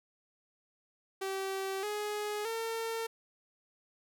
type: tone with pitch steps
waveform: sawtooth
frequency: 385.9 / 418.4 / 453.6 Hz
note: G4 / G#4 / A#4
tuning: -27 / +13 / -47 cents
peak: -30 dBFS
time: 1.21-3.07 s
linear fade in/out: 10 ms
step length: 620 ms
effects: none